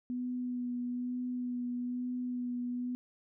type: tone with vibrato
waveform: sine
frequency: 246.9 Hz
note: B3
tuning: in tune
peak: -33 dBFS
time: 0.1-2.95 s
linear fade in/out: 0 ms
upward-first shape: sine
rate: 1.1 Hz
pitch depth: 16 cents each way
effects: none